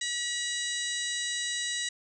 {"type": "harmonic tone with a mistuned harmonic", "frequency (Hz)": 965, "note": "B5", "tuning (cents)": -40, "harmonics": [2, 3, 4, 5, 6, 7, 8, 9], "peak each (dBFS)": [-35, -40, -34, -45, -41, -41, -38, -44], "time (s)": [0.01, 1.89], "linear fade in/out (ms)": 5, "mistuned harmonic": 7, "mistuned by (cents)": -22, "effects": []}